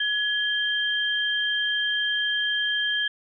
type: tone pair together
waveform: sine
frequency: 1688 / 3166 Hz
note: G#6 / G7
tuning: +28 / +17 cents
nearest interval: major seventh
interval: 1089 cents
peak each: -25 dBFS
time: 0-3.08 s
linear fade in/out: 5 ms
effects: none